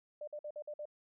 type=tone bursts; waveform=sine; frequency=596 Hz; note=D5; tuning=25 cents sharp; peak=-40 dBFS; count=6; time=0.21-0.855 s; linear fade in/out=5 ms; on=65 ms; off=51 ms; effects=none